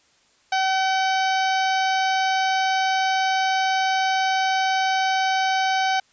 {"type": "harmonic tone", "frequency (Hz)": 762, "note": "G5", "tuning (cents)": -49, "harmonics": [1, 2, 3, 4, 5, 6, 7, 8], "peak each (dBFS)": [-20, -26, -30, -32, -34, -36, -37, -38], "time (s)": [0.52, 6], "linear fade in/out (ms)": 5, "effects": ["white hiss -60 dBFS RMS until 6.12 s", "resampled to 16000 Hz"]}